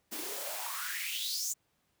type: noise with high-pass filter sweep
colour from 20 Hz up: white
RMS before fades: -37 dBFS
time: 0.11-1.54 s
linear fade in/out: 20 ms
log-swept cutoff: 250 to 7300 Hz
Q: 6.3
effects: pink hiss -75 dBFS RMS until 2 s + high-pass 60 Hz 12 dB/octave